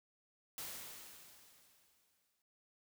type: noise with exponential decay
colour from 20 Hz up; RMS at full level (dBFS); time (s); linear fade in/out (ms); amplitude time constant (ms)
white; -44; 0.58-2.42; 1; 400
effects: none